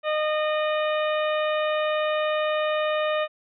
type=harmonic tone with a mistuned harmonic; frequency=613 Hz; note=D#5; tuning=26 cents flat; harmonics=1 / 2 / 3 / 4 / 5 / 6; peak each=-23 / -29 / -33 / -35 / -37 / -39 dBFS; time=0.03-3.28 s; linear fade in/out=50 ms; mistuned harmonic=5; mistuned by=-46 cents; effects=none